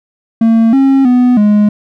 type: tone with pitch steps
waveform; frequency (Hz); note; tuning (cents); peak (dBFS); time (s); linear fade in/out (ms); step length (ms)
triangle; 226.5 / 270.5 / 248.2 / 208.6; A#3 / C#4 / B3 / G#3; -50 / -42 / +9 / +8; -3; 0.41-1.69; 5; 320
effects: none